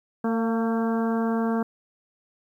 harmonic tone with a mistuned harmonic, 226.5 Hz, A#3, 50 cents flat, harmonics 1 / 2 / 3 / 4 / 5 / 6 / 7, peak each -23 / -29 / -33 / -35 / -37 / -39 / -40 dBFS, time 0.24-1.63 s, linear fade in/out 5 ms, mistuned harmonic 3, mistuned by +29 cents, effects 10-bit

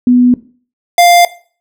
sine / square tone pair in turn, 246.9 / 698.3 Hz, B3 / F5, 0 / 0 cents, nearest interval octave + tritone, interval 1800 cents, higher second, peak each -4 dBFS, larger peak neither, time 0.07-0.34 / 0.98-1.25 s, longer neither, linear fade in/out 2 ms, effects noise-tail reverb RT60 0.4 s tail -17 dB re dry

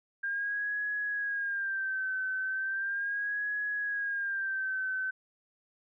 sine tone with vibrato, 1600 Hz, G6, 35 cents sharp, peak -30 dBFS, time 0.23-5.11 s, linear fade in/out 10 ms, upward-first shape sine, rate 0.37 Hz, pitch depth 81 cents each way, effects none

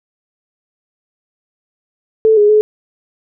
sine tone with pitch steps, 440.1 / 415.5 / 426.2 Hz, A4 / G#4 / G#4, 0 / +1 / +45 cents, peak -6 dBFS, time 2.25-2.61 s, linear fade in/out 0 ms, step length 120 ms, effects none

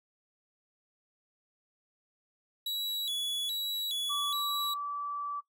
45% pulse tone with vibrato, 3640 Hz, A#7, 42 cents flat, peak -31 dBFS, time 2.66-4.74 s, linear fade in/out 5 ms, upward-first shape square, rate 1.2 Hz, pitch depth 120 cents each way
sine tone, 1157 Hz, D6, 26 cents flat, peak -33 dBFS, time 4.09-5.41 s, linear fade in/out 20 ms
effects noise-tail reverb RT60 0.1 s tail -19 dB re dry

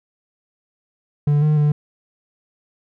triangle tone with pitch steps, 146.4 / 152 / 148.2 Hz, D3 / D#3 / D3, -5 / -40 / +16 cents, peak -11 dBFS, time 1.27-1.72 s, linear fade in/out 5 ms, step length 150 ms, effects none

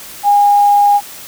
sine tone, 816 Hz, G#5, 31 cents flat, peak -6 dBFS, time 0.23-1.01 s, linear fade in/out 50 ms, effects white hiss -32 dBFS RMS until 1.27 s

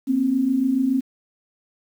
sine tone pair together, 239.1 / 266.2 Hz, A#3 / C4, +44 / +30 cents, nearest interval major second, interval 186 cents, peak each -24 / -18 dBFS, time 0.07-1.01 s, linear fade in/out 20 ms, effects 8-bit

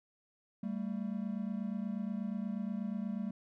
triangle tone pair together, 196.37 / 224.7 Hz, G3 / A3, +3 / +37 cents, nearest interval major second, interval 234 cents, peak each -35 / -36 dBFS, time 0.63-3.31 s, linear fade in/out 5 ms, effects none

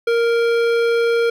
sine tone with hard clipping, 466.2 Hz, A#4, in tune, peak -16 dBFS, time 0.07-1.3 s, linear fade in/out 5 ms, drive 14 dB, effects none

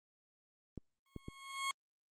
clicks, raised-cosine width 3 ms, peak -31 dBFS, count 3, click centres 0.777 / 1.163 / 1.284 s
20% pulse tone with exponential growth, 1090 Hz, C#6, 29 cents flat, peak -28 dBFS, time 1.06-1.71 s, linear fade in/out 1 ms, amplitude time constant 140 ms
effects Opus 24 kbps

